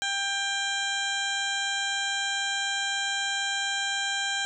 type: harmonic tone with a mistuned harmonic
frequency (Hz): 793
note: G5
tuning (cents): +20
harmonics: 1 / 2 / 3 / 4 / 5 / 7 / 8 / 9 / 10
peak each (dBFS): -35 / -30 / -38 / -32 / -35 / -45 / -44 / -38 / -45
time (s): 0.02-4.45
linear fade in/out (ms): 0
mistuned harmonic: 10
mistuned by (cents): +25
effects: none